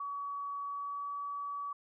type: tone with pitch glide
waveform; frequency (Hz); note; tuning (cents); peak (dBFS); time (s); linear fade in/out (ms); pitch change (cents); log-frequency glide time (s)
sine; 1133 to 1141.5; C#6 to D6; +37 to -50; -36; 0-1.73; 5; +13; 0.62-1.11
effects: none